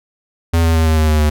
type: tone with pitch steps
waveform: square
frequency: 83.3 / 81.96 / 80.65 / 79.35 / 78.08 / 76.83 / 75.6 Hz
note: E2 / E2 / E2 / D#2 / D#2 / D#2 / D#2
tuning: +19 / -9 / -37 / +35 / +7 / -21 / -49 cents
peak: -11 dBFS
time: 0.53-1.3 s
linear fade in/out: 10 ms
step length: 110 ms
effects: none